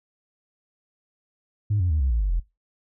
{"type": "tone with pitch steps", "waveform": "sine", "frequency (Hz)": [103.83, 89.35, 76.89, 66.17, 56.94, 49, 42.17], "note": ["G#2", "F2", "D#2", "C2", "A#1", "G1", "E1"], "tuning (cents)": [0, 40, -20, 20, -40, 0, 40], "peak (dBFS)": -18, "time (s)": [1.7, 2.4], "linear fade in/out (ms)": 10, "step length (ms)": 100, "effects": ["noise-tail reverb RT60 0.2 s tail -19 dB re dry", "tanh soft clip ceiling -16 dBFS"]}